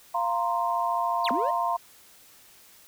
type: chord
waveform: sine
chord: F suspended fourth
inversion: none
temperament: equal with one note detuned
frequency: 694 / 932.3 / 1046.5 Hz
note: F5 / Bb5 / C6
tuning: -11 / 0 / 0 cents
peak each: -28 dBFS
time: 0.14-1.77 s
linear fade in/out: 10 ms
type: linear two-way sweep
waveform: triangle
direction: down then up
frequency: 4882 to 220.4 to 648 Hz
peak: -26 dBFS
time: 1.24-1.51 s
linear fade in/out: 10 ms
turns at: 1.31 s
effects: white hiss -54 dBFS RMS until 2.87 s